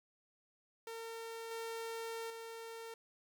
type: tone with level steps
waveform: sawtooth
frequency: 455.5 Hz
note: A#4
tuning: 40 cents flat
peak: -40 / -37 / -42 dBFS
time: 0.87-2.94 s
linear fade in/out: 2 ms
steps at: 1.51 / 2.3 s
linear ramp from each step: 2 ms
effects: none